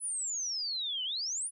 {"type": "exponential two-way sweep", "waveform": "sine", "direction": "down then up", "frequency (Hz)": [10240, 2929, 10240], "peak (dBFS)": -32, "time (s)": [0, 1.51], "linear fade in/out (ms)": 50, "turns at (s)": 1.04, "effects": []}